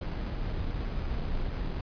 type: noise with sample-and-hold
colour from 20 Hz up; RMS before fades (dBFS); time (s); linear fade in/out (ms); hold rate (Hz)
brown; -32; 0.01-1.81; 5; 3675
effects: resampled to 11025 Hz